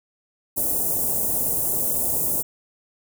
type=band-stop noise; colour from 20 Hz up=white; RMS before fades=-23 dBFS; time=0.56-2.43 s; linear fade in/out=20 ms; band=710 to 8600 Hz; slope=24 dB/octave; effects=none